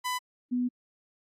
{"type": "tone pair in turn", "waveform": ["sawtooth", "sine"], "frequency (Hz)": [1000, 247.1], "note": ["B5", "B3"], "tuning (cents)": [21, 1], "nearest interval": "2 octaves", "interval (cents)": 2420, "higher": "first", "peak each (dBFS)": -25, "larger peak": "neither", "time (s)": [[0.04, 0.19], [0.51, 0.69]], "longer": "second", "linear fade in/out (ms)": 20, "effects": ["AAC 48 kbps"]}